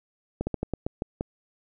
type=slowing click train; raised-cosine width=2 ms; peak=-14 dBFS; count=8; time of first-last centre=0.41-1.209 s; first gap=60 ms; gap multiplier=1.21; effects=none